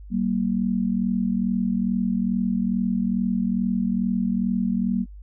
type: tone pair together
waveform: sine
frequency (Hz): 190.75 / 233.1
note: G3 / A#3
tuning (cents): -47 / 0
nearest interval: minor third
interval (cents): 347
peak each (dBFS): -23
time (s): 0.1-5.06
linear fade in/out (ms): 50
effects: added 50 Hz sine -38 dBFS peak until 5.22 s